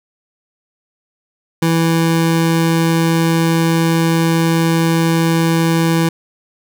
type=tone; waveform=25% pulse; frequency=164.81 Hz; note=E3; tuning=in tune; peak=-8 dBFS; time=1.62-6.09 s; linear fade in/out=5 ms; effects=none